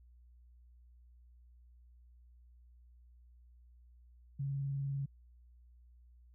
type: tone with vibrato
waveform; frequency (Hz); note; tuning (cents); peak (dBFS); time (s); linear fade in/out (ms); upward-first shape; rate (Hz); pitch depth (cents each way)
sine; 138.59; C#3; 0; -34; 4.39-5.06; 10; sine; 20; 37
effects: added 60 Hz sine -58 dBFS peak until 6.34 s